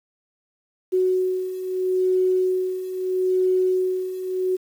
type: beating tone pair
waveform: sine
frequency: 370 / 370.77 Hz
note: F#4 / F#4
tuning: 0 / +4 cents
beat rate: 0.77 Hz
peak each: -25 / -20 dBFS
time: 0.92-4.57 s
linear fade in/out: 20 ms
effects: 8-bit